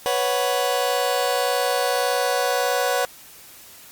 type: chord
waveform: sawtooth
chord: B suspended second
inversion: none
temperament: just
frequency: 493.9 / 555.6 / 740.8 Hz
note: B4 / C#5 / F#5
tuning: 0 / +4 / +2 cents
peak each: -20 dBFS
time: 0.06-3.05 s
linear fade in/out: 0 ms
effects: white hiss -45 dBFS RMS until 3.91 s + Opus 48 kbps